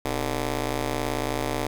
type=ring-modulated tone; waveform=10% pulse; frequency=141.8 Hz; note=C#3; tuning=40 cents sharp; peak=-14 dBFS; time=0.05-1.67 s; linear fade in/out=5 ms; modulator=171 Hz; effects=none